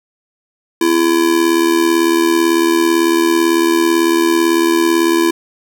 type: tone with amplitude modulation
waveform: square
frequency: 336.4 Hz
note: E4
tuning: 35 cents sharp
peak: -8 dBFS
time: 0.81-5.31 s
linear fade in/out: 5 ms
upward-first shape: sine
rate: 78 Hz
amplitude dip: 65%
effects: none